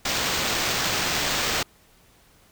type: noise with sample-and-hold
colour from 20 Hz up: violet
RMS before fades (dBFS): -25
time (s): 0.05-1.63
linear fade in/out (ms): 5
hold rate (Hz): 11025
effects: pink hiss -57 dBFS RMS until 2.51 s